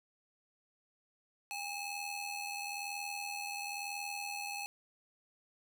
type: ring-modulated tone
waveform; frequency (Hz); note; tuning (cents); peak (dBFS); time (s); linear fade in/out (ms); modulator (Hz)
sawtooth; 1703; G#6; +43; -32; 1.51-4.66; 0; 892
effects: 11-bit